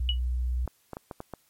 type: tone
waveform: sine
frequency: 61.74 Hz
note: B1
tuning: in tune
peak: -25 dBFS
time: 0-0.66 s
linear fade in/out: 5 ms
type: tone with exponential decay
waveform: sine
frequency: 2930 Hz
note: F#7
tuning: 18 cents flat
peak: -21 dBFS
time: 0.09-0.19 s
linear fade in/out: 1 ms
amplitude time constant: 20 ms
type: clicks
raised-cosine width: 1 ms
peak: -22 dBFS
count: 6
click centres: 0.677 / 0.933 / 0.969 / 1.112 / 1.204 / 1.337 s
effects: white hiss -66 dBFS RMS until 1.49 s + MP3 64 kbps